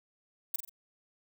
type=noise with echo; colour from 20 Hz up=violet; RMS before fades=-30 dBFS; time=0.54-0.56 s; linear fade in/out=5 ms; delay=45 ms; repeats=3; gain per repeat=-7 dB; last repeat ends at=0.695 s; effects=none